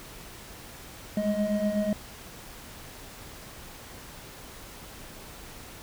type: tone cluster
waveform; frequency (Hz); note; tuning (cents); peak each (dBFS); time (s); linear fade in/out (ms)
triangle; 203 / 211.1 / 628; G#3 / G#3 / D#5; -39 / +29 / +16; -27; 1.17-1.93; 2
effects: pink hiss -45 dBFS RMS until 5.82 s